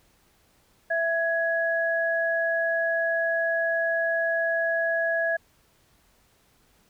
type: tone pair together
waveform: sine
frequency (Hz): 663 / 1670.7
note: E5 / G#6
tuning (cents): +10 / +10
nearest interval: octave + major third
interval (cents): 1600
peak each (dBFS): -25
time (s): 0.9-5.37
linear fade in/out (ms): 10
effects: pink hiss -63 dBFS RMS until 6.89 s